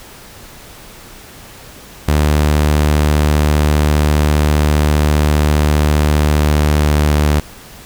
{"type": "tone with pitch glide", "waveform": "sawtooth", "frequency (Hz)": [75, 74.52], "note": ["D2", "D2"], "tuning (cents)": [37, 26], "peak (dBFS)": -6, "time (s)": [2.08, 7.4], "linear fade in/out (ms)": 5, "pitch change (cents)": -11, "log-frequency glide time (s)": [6.38, 7.21], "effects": ["pink hiss -37 dBFS RMS until 7.85 s"]}